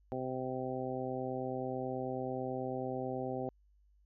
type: harmonic tone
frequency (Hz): 129.2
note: C3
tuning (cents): -21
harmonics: 1 / 2 / 3 / 4 / 5 / 6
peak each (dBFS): -44 / -41 / -41 / -41 / -44 / -43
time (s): 0.12-3.49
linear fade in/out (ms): 0
effects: added 50 Hz sine -64 dBFS peak until 4.05 s